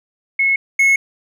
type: tone pair in turn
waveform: sine / triangle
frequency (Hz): 2183 / 2183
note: C#7 / C#7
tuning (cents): -27 / -27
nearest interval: unison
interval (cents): 0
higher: neither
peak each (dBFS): -12 / -8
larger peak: second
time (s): 0.39-0.56 / 0.79-0.96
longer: neither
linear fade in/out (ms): 5
effects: none